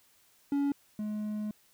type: tone pair in turn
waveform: triangle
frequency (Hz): 282.4 / 211.6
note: C#4 / G#3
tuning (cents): +32 / +33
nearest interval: perfect fourth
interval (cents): 499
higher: first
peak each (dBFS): -24 / -30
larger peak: first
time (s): 0.52-0.72 / 0.99-1.51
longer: second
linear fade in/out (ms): 2
effects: white hiss -65 dBFS RMS until 1.73 s